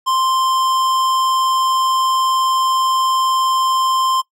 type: tone with tanh clipping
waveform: sine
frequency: 1046.5 Hz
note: C6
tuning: in tune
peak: -16 dBFS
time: 0.06-4.22 s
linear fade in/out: 20 ms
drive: 18 dB
effects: noise-tail reverb RT60 0.1 s tail -20 dB re dry